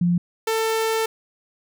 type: tone pair in turn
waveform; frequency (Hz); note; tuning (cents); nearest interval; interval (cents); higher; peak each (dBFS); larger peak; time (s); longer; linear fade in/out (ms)
sine / sawtooth; 174.61 / 445.7; F3 / A4; 0 / +22; octave + major third; 1622; second; -16; neither; 0.01-0.18 / 0.47-1.06; second; 5
effects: none